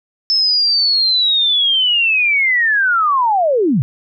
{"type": "linear sweep", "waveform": "sine", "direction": "down", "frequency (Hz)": [5274, 110], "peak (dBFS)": -11, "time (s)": [0.3, 3.82], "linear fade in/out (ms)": 0, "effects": []}